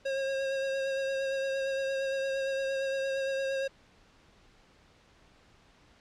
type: tone with vibrato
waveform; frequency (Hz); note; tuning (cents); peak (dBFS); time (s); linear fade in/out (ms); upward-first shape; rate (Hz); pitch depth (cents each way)
square; 540; C#5; -45; -30; 0.05-3.68; 10; sine; 8.7; 18
effects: pink hiss -61 dBFS RMS until 6 s + low-pass 5000 Hz 12 dB/octave